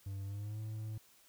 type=tone with pitch glide; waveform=triangle; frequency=98 to 108.74 Hz; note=G2 to A2; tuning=0 to -20 cents; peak=-37 dBFS; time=0.06-0.98 s; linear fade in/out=5 ms; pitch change=+180 cents; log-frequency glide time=0.24-0.6 s; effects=white hiss -65 dBFS RMS until 1.28 s